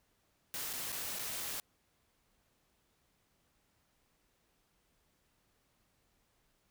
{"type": "noise with dropouts", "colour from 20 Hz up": "white", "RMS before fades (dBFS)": -40, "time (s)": [0.54, 1.6], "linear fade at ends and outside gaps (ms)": 0, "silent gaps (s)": [[0.73, 0.735], [0.92, 0.926], [1.188, 1.193]], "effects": ["pink hiss -75 dBFS RMS until 6.7 s"]}